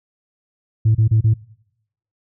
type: tone bursts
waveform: sine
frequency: 110 Hz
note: A2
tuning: in tune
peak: -9 dBFS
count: 4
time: 0.85-1.34 s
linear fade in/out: 10 ms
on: 100 ms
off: 30 ms
effects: noise-tail reverb RT60 0.8 s tail -23 dB re dry + tanh soft clip ceiling -8 dBFS